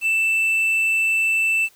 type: tone with quantisation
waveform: triangle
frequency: 2654 Hz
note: E7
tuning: 11 cents sharp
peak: -15 dBFS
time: 0.01-1.69 s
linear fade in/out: 50 ms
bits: 7
effects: white hiss -55 dBFS RMS until 1.75 s